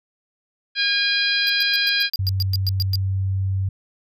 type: harmonic tone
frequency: 813 Hz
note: G#5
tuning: 37 cents flat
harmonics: 2 / 3 / 4 / 5 / 6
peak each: -23 / -25 / -25 / -23 / -25 dBFS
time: 0.75-2.1 s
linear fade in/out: 50 ms
type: tone bursts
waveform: square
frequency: 4815 Hz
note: D8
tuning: 42 cents sharp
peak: -21 dBFS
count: 12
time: 1.47-2.956 s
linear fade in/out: 0 ms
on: 23 ms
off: 110 ms
type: tone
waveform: sine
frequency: 96 Hz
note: G2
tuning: 36 cents flat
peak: -19 dBFS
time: 2.19-3.69 s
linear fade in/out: 5 ms
effects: none